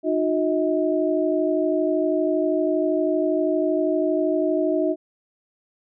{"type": "tone cluster", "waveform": "sine", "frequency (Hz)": [306.9, 359.5, 636], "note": ["D#4", "F#4", "D#5"], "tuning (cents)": [-24, -50, 38], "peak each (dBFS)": -23, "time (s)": [0.03, 4.96], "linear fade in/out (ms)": 50, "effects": []}